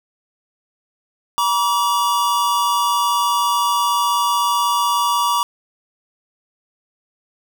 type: tone pair together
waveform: square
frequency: 958 / 1151.7 Hz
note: A#5 / D6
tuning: +47 / -34 cents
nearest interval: minor third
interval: 319 cents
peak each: -19 dBFS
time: 1.38-5.43 s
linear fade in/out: 0 ms
effects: none